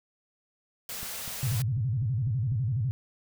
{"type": "band-stop noise", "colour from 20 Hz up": "white", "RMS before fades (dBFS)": -37, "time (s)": [0.89, 1.62], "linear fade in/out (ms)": 2, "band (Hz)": [260, 390], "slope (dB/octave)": 96}
{"type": "click train", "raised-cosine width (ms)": 5, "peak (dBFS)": -30, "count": 7, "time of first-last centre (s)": [1.03, 2.523], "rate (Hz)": 4.02}
{"type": "tone with vibrato", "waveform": "sine", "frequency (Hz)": 119.1, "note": "A#2", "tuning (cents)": 38, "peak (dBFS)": -25, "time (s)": [1.43, 2.91], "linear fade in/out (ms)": 0, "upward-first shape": "square", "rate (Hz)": 12, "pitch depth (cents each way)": 210}
{"effects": []}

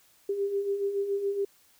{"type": "beating tone pair", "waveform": "sine", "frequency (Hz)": [393.2, 400.3], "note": ["G4", "G4"], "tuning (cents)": [5, 36], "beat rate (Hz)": 7.1, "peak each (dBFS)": [-35, -27], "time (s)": [0.29, 1.45], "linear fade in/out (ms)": 5, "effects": ["white hiss -62 dBFS RMS until 1.79 s"]}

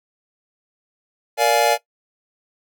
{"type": "chord", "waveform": "square", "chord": "Bb dominant seventh", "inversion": "none", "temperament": "just", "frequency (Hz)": [466.2, 582.7, 699.2, 839.1], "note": ["Bb4", "D5", "F5", "Ab5"], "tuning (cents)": [0, -14, 2, 18], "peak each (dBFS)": [-22, -20, -21, -20], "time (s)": [1.37, 1.78], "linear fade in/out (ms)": 50, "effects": ["noise-tail reverb RT60 0.1 s tail -17 dB re dry"]}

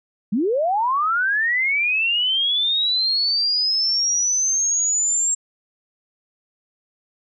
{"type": "linear sweep", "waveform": "sine", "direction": "up", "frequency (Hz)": [182.6, 7510], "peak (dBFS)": -17, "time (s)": [0.32, 5.35], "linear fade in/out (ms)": 10, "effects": []}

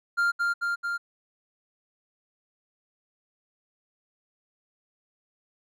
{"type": "tone with echo", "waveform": "triangle", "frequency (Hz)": 1396.9, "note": "F6", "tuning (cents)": 0, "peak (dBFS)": -19, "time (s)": [0.17, 0.32], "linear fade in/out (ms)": 20, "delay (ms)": 220, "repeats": 3, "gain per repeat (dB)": -2, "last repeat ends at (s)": 0.98, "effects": []}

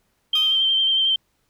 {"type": "tone with vibrato", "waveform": "sine", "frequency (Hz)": 3136, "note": "G7", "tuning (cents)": 0, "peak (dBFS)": -16, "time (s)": [0.33, 1.16], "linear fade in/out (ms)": 5, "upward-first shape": "sine", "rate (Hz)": 11, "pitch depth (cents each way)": 21}
{"type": "tone with exponential decay", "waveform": "15% pulse", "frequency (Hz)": 1244.5, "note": "D#6", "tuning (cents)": 0, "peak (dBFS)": -23, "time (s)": [0.35, 0.81], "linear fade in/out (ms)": 5, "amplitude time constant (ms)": 100}
{"effects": ["pink hiss -68 dBFS RMS until 1.49 s"]}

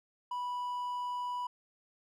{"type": "tone", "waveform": "triangle", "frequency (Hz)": 984, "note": "B5", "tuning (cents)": -7, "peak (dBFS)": -32, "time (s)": [0.31, 1.47], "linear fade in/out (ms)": 5, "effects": []}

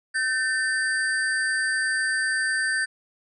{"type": "tone cluster", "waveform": "sine", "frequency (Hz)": [1541, 1789, 4713, 8580], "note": ["G6", "A6", "D8", "C9"], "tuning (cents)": [-30, 28, 5, 42], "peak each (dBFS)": [-25, -25, -34, -34], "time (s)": [0.14, 2.86], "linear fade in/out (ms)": 20, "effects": []}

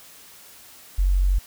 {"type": "tone", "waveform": "sine", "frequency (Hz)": 46.4, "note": "F#1", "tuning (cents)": 6, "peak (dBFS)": -16, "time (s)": [0.98, 1.39], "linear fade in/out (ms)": 10, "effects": ["white hiss -47 dBFS RMS until 1.46 s"]}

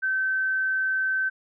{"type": "tone", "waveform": "sine", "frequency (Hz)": 1540, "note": "G6", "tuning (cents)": -31, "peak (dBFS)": -22, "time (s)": [0.02, 1.3], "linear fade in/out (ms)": 20, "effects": []}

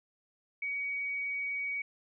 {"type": "tone", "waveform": "sine", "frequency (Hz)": 2256, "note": "C#7", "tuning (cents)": 30, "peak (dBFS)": -32, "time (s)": [0.62, 1.82], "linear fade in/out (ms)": 5, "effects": []}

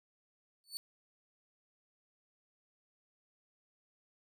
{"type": "tone with exponential growth", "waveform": "sawtooth", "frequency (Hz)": 4479, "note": "C#8", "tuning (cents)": 17, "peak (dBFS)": -32, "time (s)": [0.64, 0.77], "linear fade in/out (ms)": 0, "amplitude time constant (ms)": 27, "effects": []}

